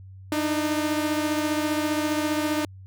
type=beating tone pair; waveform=sawtooth; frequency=301.4 / 316.4 Hz; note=D4 / D#4; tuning=+45 / +29 cents; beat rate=15 Hz; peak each=-20 / -26 dBFS; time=0.32-2.65 s; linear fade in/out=2 ms; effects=added 95 Hz sine -41 dBFS peak until 2.86 s